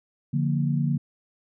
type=chord; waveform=sine; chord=Bb major; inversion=first; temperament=just; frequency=145.68 / 174.81 / 233.1 Hz; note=D3 / F3 / Bb3; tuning=-14 / +2 / 0 cents; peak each=-23 / -28 / -28 dBFS; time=0.33-0.98 s; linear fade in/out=10 ms; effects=none